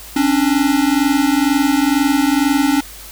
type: tone pair together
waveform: square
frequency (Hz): 271.6 / 293.7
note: C#4 / D4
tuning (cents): -35 / 0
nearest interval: minor second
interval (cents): 135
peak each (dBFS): -16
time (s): 0.16-2.81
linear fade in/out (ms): 5
effects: added 50 Hz sine -39 dBFS peak until 3.11 s + white hiss -36 dBFS RMS until 3.11 s